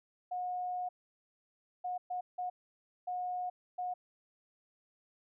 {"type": "tone bursts at uneven times", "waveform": "sine", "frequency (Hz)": 724, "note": "F#5", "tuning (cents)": -38, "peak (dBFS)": -34, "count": 6, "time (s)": [[0.31, 0.89], [1.84, 1.98], [2.1, 2.21], [2.38, 2.5], [3.07, 3.5], [3.78, 3.94]], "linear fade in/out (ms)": 10, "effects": []}